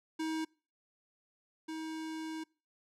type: tone pair in turn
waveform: square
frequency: 317.9 / 317.9 Hz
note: D#4 / D#4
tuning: +37 / +37 cents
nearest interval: unison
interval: 0 cents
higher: neither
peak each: -34 / -39 dBFS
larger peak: first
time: 0.19-0.45 / 1.68-2.44 s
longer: second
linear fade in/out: 10 ms
effects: noise-tail reverb RT60 0.4 s tail -26 dB re dry + low-pass 9000 Hz 12 dB/octave

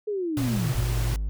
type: linear sweep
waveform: sine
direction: down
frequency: 432.3 to 86.3 Hz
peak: -25 dBFS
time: 0.07-0.82 s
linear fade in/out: 10 ms
type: tone with vibrato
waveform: triangle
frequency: 117.9 Hz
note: A#2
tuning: 20 cents sharp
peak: -24 dBFS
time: 0.37-1.14 s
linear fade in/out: 5 ms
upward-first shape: sine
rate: 2.7 Hz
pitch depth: 38 cents each way
type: noise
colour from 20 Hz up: pink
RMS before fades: -35 dBFS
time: 0.37-1.16 s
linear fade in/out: 0 ms
type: tone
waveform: triangle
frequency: 51.91 Hz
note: G#1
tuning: in tune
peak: -23 dBFS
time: 0.75-1.29 s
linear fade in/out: 0 ms
effects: none

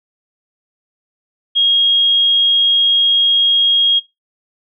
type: tone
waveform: sine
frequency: 3268 Hz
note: G#7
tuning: 29 cents flat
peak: -10 dBFS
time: 1.55-4 s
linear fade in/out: 20 ms
effects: noise-tail reverb RT60 0.2 s tail -18 dB re dry

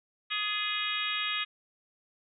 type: harmonic tone with a mistuned harmonic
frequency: 415.3 Hz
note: G#4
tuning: in tune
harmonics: 3 / 4 / 5 / 6 / 7 / 8 / 9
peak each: -37 / -39 / -38 / -35 / -38 / -36 / -37 dBFS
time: 0.3-1.45 s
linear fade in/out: 20 ms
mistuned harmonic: 4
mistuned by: +42 cents
effects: none

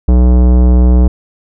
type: tone with tanh clipping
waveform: sine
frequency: 61.6 Hz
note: B1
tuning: 4 cents flat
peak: -6 dBFS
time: 0.08-1.08 s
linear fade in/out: 5 ms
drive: 18 dB
effects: none

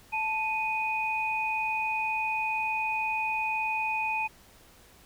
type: tone pair together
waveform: sine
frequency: 879 / 2486 Hz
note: A5 / D#7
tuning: -2 / -2 cents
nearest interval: octave + tritone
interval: 1800 cents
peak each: -30 / -29 dBFS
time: 0.12-4.28 s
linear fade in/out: 20 ms
effects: pink hiss -56 dBFS RMS until 5.05 s

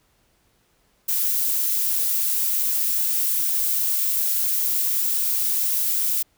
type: noise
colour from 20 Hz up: violet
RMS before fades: -22 dBFS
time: 1.08-6.23 s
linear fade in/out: 10 ms
effects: pink hiss -64 dBFS RMS until 6.37 s

